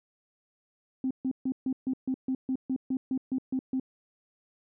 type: tone bursts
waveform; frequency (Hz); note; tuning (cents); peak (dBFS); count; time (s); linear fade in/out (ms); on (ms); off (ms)
sine; 261.2; C4; -3; -25; 14; 1.04-3.798; 2; 67; 140
effects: tanh soft clip ceiling -21 dBFS